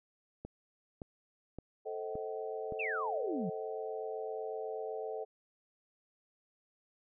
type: click train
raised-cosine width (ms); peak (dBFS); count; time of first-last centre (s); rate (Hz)
2; -29; 5; 0.45-2.723; 1.76
type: chord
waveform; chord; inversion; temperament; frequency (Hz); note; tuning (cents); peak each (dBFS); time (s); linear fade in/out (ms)
sine; A diminished seventh; none; just; 440 / 528 / 633.6 / 760.3; A4 / C5 / Eb5 / Gb5; 0 / +16 / +31 / +47; -39 / -45 / -44 / -45; 1.85-5.25; 20
type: exponential sweep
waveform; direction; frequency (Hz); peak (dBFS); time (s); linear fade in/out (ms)
sine; down; 2800 to 160; -34; 2.79-3.5; 10
effects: none